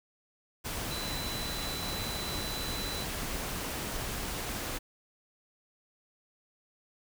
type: tone in noise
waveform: sine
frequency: 3992 Hz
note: B7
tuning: 18 cents sharp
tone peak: -39 dBFS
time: 0.9-3.05 s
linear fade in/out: 20 ms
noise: pink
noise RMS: -36 dBFS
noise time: 0.64-4.79 s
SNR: -6 dB
effects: none